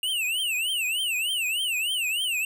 square tone with vibrato, 2794 Hz, F7, in tune, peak -25 dBFS, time 0.03-2.45 s, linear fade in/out 2 ms, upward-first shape triangle, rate 3.3 Hz, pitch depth 240 cents each way, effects none

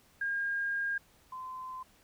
sine tone pair in turn, 1617 / 1030.1 Hz, G#6 / C6, -47 / -27 cents, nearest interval minor sixth, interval 780 cents, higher first, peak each -30 / -39 dBFS, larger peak first, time 0.21-0.98 / 1.32-1.83 s, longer first, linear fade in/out 5 ms, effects pink hiss -64 dBFS RMS until 2.03 s

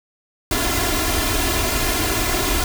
pink noise with comb filter, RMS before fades -20 dBFS, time 0.51-2.64 s, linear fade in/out 2 ms, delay 2.9 ms, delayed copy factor +0.9, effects none

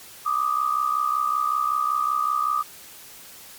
sine tone pair together, 1179 / 1244.3 Hz, D6 / D#6, +6 / 0 cents, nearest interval minor second, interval 94 cents, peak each -23 dBFS, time 0.25-2.63 s, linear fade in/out 20 ms, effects white hiss -44 dBFS RMS until 3.58 s + MP3 96 kbps

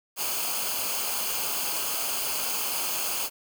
white noise with comb filter, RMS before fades -29 dBFS, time 0.16-3.3 s, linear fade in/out 50 ms, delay 0.53 ms, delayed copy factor -0.65, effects none

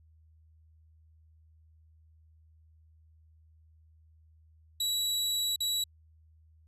sawtooth tone with dropouts, 3908 Hz, B7, 19 cents flat, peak -25 dBFS, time 4.8-5.84 s, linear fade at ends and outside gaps 5 ms, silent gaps 5.561-5.604 s, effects added 79 Hz sine -58 dBFS peak until 6.67 s + resampled to 32000 Hz

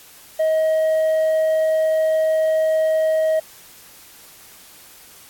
triangle tone with hard clipping, 633 Hz, D#5, 30 cents sharp, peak -14 dBFS, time 0.39-3.4 s, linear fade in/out 10 ms, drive 1 dB, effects white hiss -45 dBFS RMS until 5.29 s + AAC 64 kbps

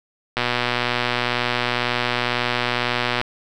click train, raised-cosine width 0.3 ms, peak -4 dBFS, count 348, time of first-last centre 0.37-3.214 s, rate 122 Hz, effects none

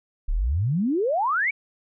sine exponential sweep, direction up, 31.3 to 2349 Hz, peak -20 dBFS, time 0.28-1.51 s, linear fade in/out 10 ms, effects none

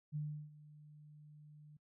sine tone with ADSR envelope, 150 Hz, D3, 37 cents sharp, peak -36 dBFS, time 0.12-1.77 s, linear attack 38 ms, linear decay 340 ms, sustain -19 dB, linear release 5 ms, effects noise-tail reverb RT60 0.1 s tail -23 dB re dry

